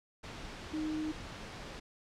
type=tone in noise; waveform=sine; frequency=310 Hz; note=D#4; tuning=6 cents flat; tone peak=-33 dBFS; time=0.73-1.12 s; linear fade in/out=10 ms; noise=pink; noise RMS=-45 dBFS; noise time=0.23-1.8 s; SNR=+9 dB; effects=low-pass 5000 Hz 12 dB/octave